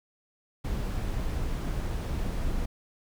brown noise, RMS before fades -30 dBFS, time 0.64-2.66 s, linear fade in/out 10 ms, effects none

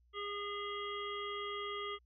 harmonic tone, 408.5 Hz, G#4, 29 cents flat, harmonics 1 / 3 / 5 / 7 / 8, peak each -43 / -42 / -47 / -51 / -46 dBFS, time 0.13-1.99 s, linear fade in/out 50 ms, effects added 60 Hz sine -66 dBFS peak until 2.05 s

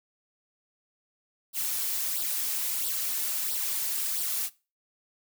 blue noise with flanger, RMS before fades -30 dBFS, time 1.53-4.5 s, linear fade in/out 50 ms, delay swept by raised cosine 0.22 to 4.62 ms, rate 1.5 Hz, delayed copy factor +0.65, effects noise-tail reverb RT60 0.3 s tail -20 dB re dry

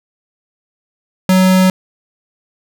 square tone, 186.4 Hz, F#3, 13 cents sharp, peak -8 dBFS, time 1.29-1.7 s, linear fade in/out 2 ms, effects none

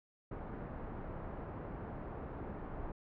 pink low-pass noise, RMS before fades -44 dBFS, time 0.31-2.92 s, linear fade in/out 5 ms, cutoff 1100 Hz, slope 12 dB/octave, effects low-pass 2000 Hz 12 dB/octave

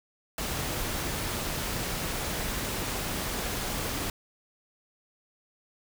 pink noise, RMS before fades -32 dBFS, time 0.38-4.1 s, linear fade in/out 2 ms, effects none

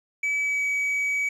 triangle tone with pitch glide, 2292 to 2274 Hz, D7 to C#7, -43 to +44 cents, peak -21 dBFS, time 0.23-1.29 s, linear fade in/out 5 ms, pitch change -13 cents, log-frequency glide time 0.4-0.64 s, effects resampled to 24000 Hz + 9-bit

